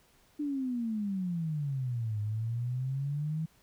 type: exponential two-way sweep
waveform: sine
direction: down then up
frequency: 300.9 to 103.83 to 161.7 Hz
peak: -30 dBFS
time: 0.39-3.46 s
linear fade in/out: 10 ms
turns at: 2.2 s
effects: pink hiss -65 dBFS RMS until 3.62 s